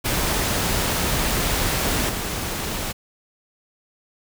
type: noise with level steps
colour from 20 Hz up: pink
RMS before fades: -22 / -27 dBFS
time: 0.04-2.93 s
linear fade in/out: 20 ms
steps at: 2.08 s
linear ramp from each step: 20 ms
effects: none